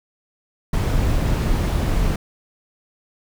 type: noise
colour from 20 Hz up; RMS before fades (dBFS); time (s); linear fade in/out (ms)
brown; -19; 0.73-2.16; 5
effects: none